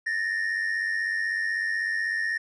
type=tone pair together; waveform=triangle; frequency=1760 / 1856.1 Hz; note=A6 / A#6; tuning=0 / -8 cents; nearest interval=minor second; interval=92 cents; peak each=-26 / -24 dBFS; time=0.06-2.38 s; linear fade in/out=10 ms; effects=tanh soft clip ceiling -20 dBFS + resampled to 24000 Hz